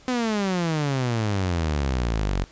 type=exponential sweep; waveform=sawtooth; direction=down; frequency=257.4 to 44.12 Hz; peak=-18 dBFS; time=0.08-2.44 s; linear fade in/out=0 ms; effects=pink hiss -51 dBFS RMS until 2.51 s + resampled to 16000 Hz